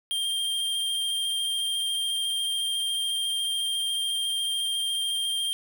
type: tone with vibrato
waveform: square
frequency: 3189 Hz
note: G7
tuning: 29 cents sharp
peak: -26 dBFS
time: 0.11-5.53 s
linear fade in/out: 0 ms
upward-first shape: triangle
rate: 14 Hz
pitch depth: 17 cents each way
effects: 9-bit